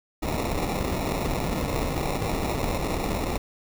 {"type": "noise with sample-and-hold", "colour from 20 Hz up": "pink", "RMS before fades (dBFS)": -27, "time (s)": [0.22, 3.38], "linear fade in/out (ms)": 10, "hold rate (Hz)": 1575, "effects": []}